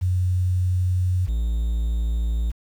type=tone pair in turn; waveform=sine / triangle; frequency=91.2 / 56.5 Hz; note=F#2 / A1; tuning=-24 / +47 cents; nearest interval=minor sixth; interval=829 cents; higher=first; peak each=-18 dBFS; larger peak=neither; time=0.01-1.27 / 1.27-2.52 s; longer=first; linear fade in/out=20 ms; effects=8-bit